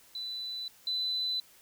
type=tone pair in turn; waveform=sine; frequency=3989 / 4007 Hz; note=B7 / B7; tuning=+17 / +24 cents; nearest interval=unison; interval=7 cents; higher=second; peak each=-35 / -29 dBFS; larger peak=second; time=0.15-0.68 / 0.87-1.4 s; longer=neither; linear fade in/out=2 ms; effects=white hiss -59 dBFS RMS until 1.61 s